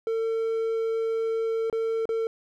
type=tone with dropouts; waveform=triangle; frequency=450.7 Hz; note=A4; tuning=42 cents sharp; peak=-22 dBFS; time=0.07-2.27 s; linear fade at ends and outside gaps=1 ms; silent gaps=1.699-1.727 / 2.055-2.091 s; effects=none

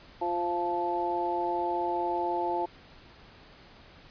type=harmonic tone with a mistuned harmonic; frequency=174.61 Hz; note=F3; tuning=in tune; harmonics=2 / 3 / 4 / 5; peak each=-32 / -38 / -33 / -30 dBFS; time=0.21-2.66 s; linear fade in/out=10 ms; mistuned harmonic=4; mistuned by=-18 cents; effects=pink hiss -53 dBFS RMS until 4.1 s + resampled to 11025 Hz

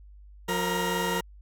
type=tone cluster; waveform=20% pulse; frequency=178.5 / 460.7 / 946 Hz; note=F3 / A#4 / A#5; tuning=+38 / -20 / +25 cents; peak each=-25 dBFS; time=0.48-1.21 s; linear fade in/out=10 ms; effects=added 50 Hz sine -46 dBFS peak until 1.41 s + MP3 96 kbps

